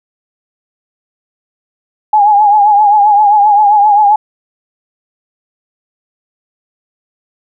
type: tone with vibrato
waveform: sine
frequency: 830.6 Hz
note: G#5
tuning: in tune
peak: -4 dBFS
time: 2.13-4.16 s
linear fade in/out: 5 ms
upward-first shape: triangle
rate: 7.6 Hz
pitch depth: 74 cents each way
effects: none